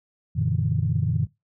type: tone cluster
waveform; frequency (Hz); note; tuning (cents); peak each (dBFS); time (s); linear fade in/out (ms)
sine; 93 / 117.8 / 147.2 / 163.3; F#2 / A#2 / D3 / E3; +9 / +19 / +4 / -16; -26 / -25 / -25 / -28; 0.35-1.27; 20
effects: noise-tail reverb RT60 0.2 s tail -20 dB re dry + tanh soft clip ceiling -10 dBFS